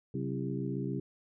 harmonic tone with a mistuned harmonic, 66.8 Hz, C2, 36 cents sharp, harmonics 2 / 3 / 4 / 5 / 6, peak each -36 / -38 / -39 / -40 / -41 dBFS, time 0.14-1 s, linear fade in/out 5 ms, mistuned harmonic 3, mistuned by -100 cents, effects none

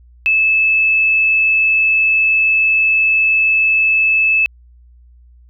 sine tone, 2613 Hz, E7, 16 cents flat, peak -10 dBFS, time 0.26-4.46 s, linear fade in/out 0 ms, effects added 60 Hz sine -42 dBFS peak until 5.49 s

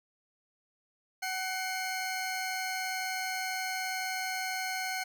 20% pulse tone pair together, 751 / 2134 Hz, F#5 / C7, +26 / +34 cents, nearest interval octave + tritone, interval 1808 cents, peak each -29 / -32 dBFS, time 1.22-5.04 s, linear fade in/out 10 ms, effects none

